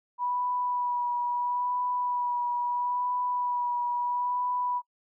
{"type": "tone with vibrato", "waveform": "sine", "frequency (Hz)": 979, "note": "B5", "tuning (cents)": -15, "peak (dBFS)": -26, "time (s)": [0.18, 4.82], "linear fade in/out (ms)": 50, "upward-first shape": "sine", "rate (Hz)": 0.75, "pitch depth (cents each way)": 18, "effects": ["noise-tail reverb RT60 0.1 s tail -26 dB re dry"]}